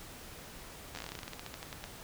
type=slowing click train; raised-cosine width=0.2 ms; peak=-24 dBFS; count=21; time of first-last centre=0.95-1.84 s; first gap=11 ms; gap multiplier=1.13; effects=pink hiss -49 dBFS RMS until 2.03 s